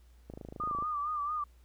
click train, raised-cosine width 2 ms, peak -30 dBFS, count 15, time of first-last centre 0.3-0.824 s, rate 26.7 Hz
sine tone with vibrato, 1193 Hz, D6, 27 cents sharp, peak -31 dBFS, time 0.6-1.44 s, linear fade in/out 5 ms, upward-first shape sine, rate 4.4 Hz, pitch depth 65 cents each way
effects added 60 Hz sine -56 dBFS peak until 1.64 s + pink hiss -70 dBFS RMS until 1.64 s

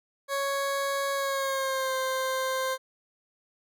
20% pulse tone with pitch glide, 554.4 to 523.3 Hz, C#5 to C5, 0 to 0 cents, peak -22 dBFS, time 0.28-2.78 s, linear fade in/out 50 ms, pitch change -100 cents, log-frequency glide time 1.14-1.95 s, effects none

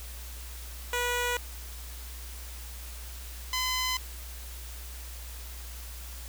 10% pulse tone pair in turn, 486.8 / 1019.4 Hz, B4 / C6, -25 / -45 cents, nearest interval octave + minor second, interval 1280 cents, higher second, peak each -19 dBFS, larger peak neither, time 0.93-1.37 / 3.53-3.97 s, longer neither, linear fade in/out 2 ms, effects added 60 Hz sine -40 dBFS peak until 6.28 s + white hiss -46 dBFS RMS until 6.28 s

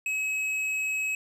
triangle tone with tanh clipping, 2561 Hz, D#7, 49 cents sharp, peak -28 dBFS, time 0.06-1.15 s, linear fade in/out 2 ms, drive 13 dB, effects none

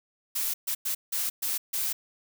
blue noise bursts at uneven times, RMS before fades -29 dBFS, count 6, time 0.35-0.54 / 0.67-0.75 / 0.85-0.95 / 1.12-1.3 / 1.42-1.58 / 1.73-1.93 s, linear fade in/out 10 ms, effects none

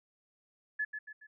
sine tone with echo, 1715 Hz, A6, 45 cents flat, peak -30 dBFS, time 0.79-0.85 s, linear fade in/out 10 ms, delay 140 ms, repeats 3, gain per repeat -7 dB, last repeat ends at 1.27 s, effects none

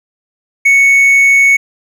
triangle tone, 2217 Hz, C#7, in tune, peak -3 dBFS, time 0.65-1.57 s, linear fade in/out 10 ms, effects none

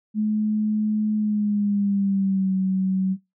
sine tone with pitch glide, 213.5 to 189.11 Hz, G#3 to F#3, +48 to +38 cents, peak -19 dBFS, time 0.14-3.17 s, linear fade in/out 50 ms, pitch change -210 cents, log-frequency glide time 1.16-2.54 s, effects noise-tail reverb RT60 0.2 s tail -20 dB re dry

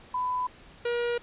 sine / 45% pulse tone pair in turn, 1000 / 477.3 Hz, B5 / A#4, +21 / +41 cents, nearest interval octave + minor second, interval 1280 cents, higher first, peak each -26 dBFS, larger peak neither, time 0.14-0.47 / 0.85-1.18 s, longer neither, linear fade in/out 5 ms, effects pink hiss -52 dBFS RMS until 1.22 s + resampled to 8000 Hz

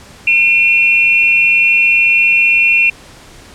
sine tone pair together, 2415 / 2711 Hz, D7 / E7, +48 / +48 cents, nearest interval major second, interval 200 cents, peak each -10 dBFS, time 0.27-2.9 s, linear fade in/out 5 ms, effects pink hiss -38 dBFS RMS until 3.54 s + low-pass 9000 Hz 12 dB/octave

